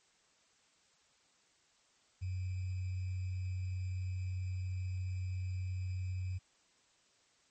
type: tone with sample-and-hold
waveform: sine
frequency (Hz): 92.3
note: F#2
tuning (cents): -4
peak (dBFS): -35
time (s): 2.21-6.39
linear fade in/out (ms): 20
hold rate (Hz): 2450
effects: white hiss -70 dBFS RMS until 7.5 s + MP3 32 kbps